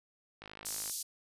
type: click train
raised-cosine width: 0.3 ms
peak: -30 dBFS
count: 26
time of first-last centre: 0.42-0.897 s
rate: 52.4 Hz
type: band-pass noise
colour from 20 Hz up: white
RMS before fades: -39 dBFS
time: 0.65-1.03 s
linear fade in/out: 10 ms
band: 4600 to 12000 Hz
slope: 24 dB/octave
effects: resampled to 32000 Hz